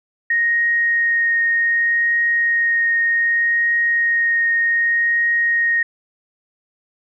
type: tone with vibrato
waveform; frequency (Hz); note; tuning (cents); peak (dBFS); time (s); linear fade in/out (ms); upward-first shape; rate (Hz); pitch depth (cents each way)
sine; 1864.7; A#6; 0; -14; 0.3-5.83; 5; triangle; 0.65; 9
effects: none